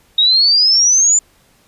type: exponential sweep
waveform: sine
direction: up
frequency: 3729 to 7160 Hz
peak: -8 dBFS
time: 0.18-1.19 s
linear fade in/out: 5 ms
effects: pink hiss -53 dBFS RMS until 1.67 s + resampled to 32000 Hz